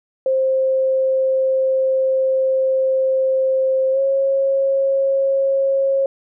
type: tone with pitch glide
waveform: sine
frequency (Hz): 527 to 543.4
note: C5 to C#5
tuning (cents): +12 to -35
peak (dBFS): -14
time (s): 0.26-6.06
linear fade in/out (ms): 2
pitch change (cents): +53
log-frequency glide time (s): 3.92-3.99
effects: none